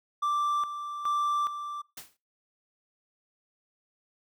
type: tone with tremolo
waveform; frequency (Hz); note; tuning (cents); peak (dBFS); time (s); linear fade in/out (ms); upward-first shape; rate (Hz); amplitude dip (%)
triangle; 1174.7; D6; 0; -23; 0.22-1.82; 10; square; 1.2; 65
type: noise with exponential decay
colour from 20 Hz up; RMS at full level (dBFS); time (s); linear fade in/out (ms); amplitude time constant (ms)
white; -38; 1.97-2.17; 5; 43
effects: noise-tail reverb RT60 0.3 s tail -23 dB re dry